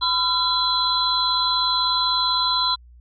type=tone cluster; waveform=sine; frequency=1008 / 1371 / 3366 / 4041 Hz; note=B5 / F6 / G#7 / B7; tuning=+35 / -32 / +23 / +39 cents; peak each=-22 / -29 / -28 / -20 dBFS; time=0.01-2.76 s; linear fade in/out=20 ms; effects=added 60 Hz sine -44 dBFS peak until 3 s + MP3 96 kbps